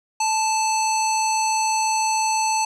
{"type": "tone with low-pass filter", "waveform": "square", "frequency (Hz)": 877, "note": "A5", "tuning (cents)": -6, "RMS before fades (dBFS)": -21, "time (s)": [0.2, 2.65], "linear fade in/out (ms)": 5, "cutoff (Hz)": 7100, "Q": 4.8, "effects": []}